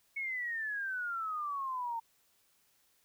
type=exponential sweep; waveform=sine; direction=down; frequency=2217 to 905 Hz; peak=-34 dBFS; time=0.16-2 s; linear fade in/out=10 ms; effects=white hiss -71 dBFS RMS until 3.04 s